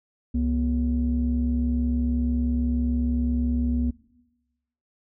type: tone pair together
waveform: sine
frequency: 67.91 / 241.8 Hz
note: C#2 / B3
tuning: -35 / -36 cents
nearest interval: octave + minor seventh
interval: 2199 cents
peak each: -23 dBFS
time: 0.34-3.91 s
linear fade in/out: 10 ms
effects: noise-tail reverb RT60 1.0 s tail -20 dB re dry + tanh soft clip ceiling -15 dBFS